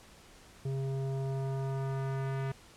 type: tone with low-pass filter sweep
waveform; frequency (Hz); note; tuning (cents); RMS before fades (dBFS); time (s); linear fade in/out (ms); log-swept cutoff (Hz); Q
square; 134.9; C#3; -47; -34; 0.65-2.52; 5; 410 to 2100; 1.1
effects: pink hiss -56 dBFS RMS until 2.76 s + low-pass 10000 Hz 12 dB/octave